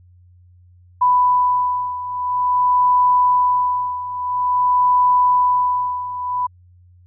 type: beating tone pair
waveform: sine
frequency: 993 / 993.49 Hz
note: B5 / B5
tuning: +9 / +10 cents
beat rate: 0.49 Hz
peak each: -15 / -19 dBFS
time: 1.01-6.47 s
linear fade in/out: 10 ms
effects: added 89 Hz sine -46 dBFS peak until 7.06 s